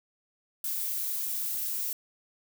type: noise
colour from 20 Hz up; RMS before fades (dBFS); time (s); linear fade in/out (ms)
violet; -32; 0.64-1.93; 2
effects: none